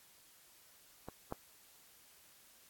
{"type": "clicks", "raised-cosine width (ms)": 1, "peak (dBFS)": [-29, -24], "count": 2, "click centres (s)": [1.086, 1.324], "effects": ["white hiss -63 dBFS RMS until 2.69 s", "AAC 64 kbps"]}